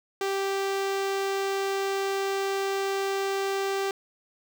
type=tone with notch filter; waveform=sawtooth; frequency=391.4 Hz; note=G4; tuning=3 cents flat; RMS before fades=-28 dBFS; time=0.21-3.91 s; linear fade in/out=2 ms; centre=11000 Hz; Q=1.3; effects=none